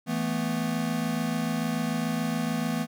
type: chord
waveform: square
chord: E suspended fourth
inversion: none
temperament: equal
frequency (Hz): 164.81 / 220 / 246.9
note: E3 / A3 / B3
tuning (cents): 0 / 0 / 0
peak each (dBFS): -32 / -31 / -31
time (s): 0.06-2.87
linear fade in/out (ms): 50
effects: none